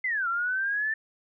sine linear two-way sweep, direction down then up, 2093 to 1347 to 1783 Hz, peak -25 dBFS, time 0.04-0.94 s, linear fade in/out 5 ms, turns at 0.28 s, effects none

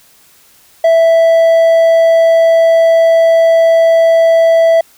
triangle tone, 659.3 Hz, E5, in tune, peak -3 dBFS, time 0.84-4.81 s, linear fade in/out 5 ms, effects white hiss -46 dBFS RMS until 4.97 s

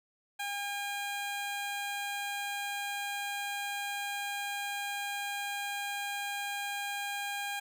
15% pulse tone, 808 Hz, G#5, 48 cents flat, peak -28 dBFS, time 0.39-7.6 s, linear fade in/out 10 ms, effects none

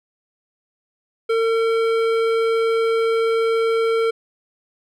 sine tone with hard clipping, 453.5 Hz, A#4, 48 cents flat, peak -18 dBFS, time 1.29-4.11 s, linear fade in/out 10 ms, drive 13 dB, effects none

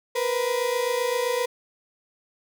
35% pulse tone pair together, 476.3 / 504 Hz, A#4 / B4, +37 / +35 cents, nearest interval minor second, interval 98 cents, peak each -24 dBFS, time 0.15-1.46 s, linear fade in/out 10 ms, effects none

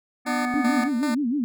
harmonic tone, 246.9 Hz, B3, in tune, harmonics 1 / 3 / 5 / 7 / 9, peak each -25 / -30 / -32 / -33 / -35 dBFS, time 0.25-0.9 s, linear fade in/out 50 ms
10% pulse tone with tremolo, 300 Hz, D4, 37 cents sharp, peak -19 dBFS, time 0.26-1.15 s, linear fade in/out 10 ms, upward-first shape square, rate 2.6 Hz, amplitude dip 70%
sine tone with vibrato, 261.6 Hz, C4, in tune, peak -21 dBFS, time 0.54-1.44 s, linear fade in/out 0 ms, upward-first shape sine, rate 6.4 Hz, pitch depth 230 cents each way
effects none

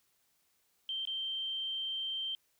sine tone with dropouts, 3136 Hz, G7, in tune, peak -34 dBFS, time 0.89-2.35 s, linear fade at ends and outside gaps 1 ms, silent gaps 1.053-1.073 s, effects white hiss -74 dBFS RMS until 2.59 s

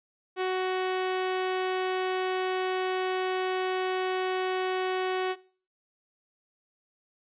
sawtooth tone, 372 Hz, F#4, 9 cents sharp, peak -22 dBFS, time 0.36-5.36 s, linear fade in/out 50 ms, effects noise-tail reverb RT60 0.4 s tail -19 dB re dry + resampled to 8000 Hz

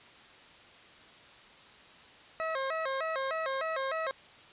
20% pulse tone with vibrato, 587.3 Hz, D5, in tune, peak -26 dBFS, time 2.4-4.11 s, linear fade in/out 0 ms, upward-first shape square, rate 3.3 Hz, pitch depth 160 cents each way, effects white hiss -54 dBFS RMS until 4.52 s + resampled to 8000 Hz

